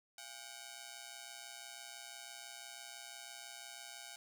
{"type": "ring-modulated tone", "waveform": "5% pulse", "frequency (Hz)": 752, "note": "F#5", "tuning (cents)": 28, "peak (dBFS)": -34, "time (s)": [0.18, 4.16], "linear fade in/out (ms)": 2, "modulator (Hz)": 63, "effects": []}